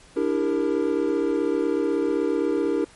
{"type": "chord", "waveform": "triangle", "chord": "E half-diminished seventh", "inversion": "third", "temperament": "equal with one note detuned", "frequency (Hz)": [293.7, 329.6, 398.6, 466.2], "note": ["D4", "E4", "G4", "Bb4"], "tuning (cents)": [0, 0, 29, 0], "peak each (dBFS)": -24, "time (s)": [0.16, 2.85], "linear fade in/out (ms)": 10, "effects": ["pink hiss -51 dBFS RMS until 2.95 s", "MP3 48 kbps"]}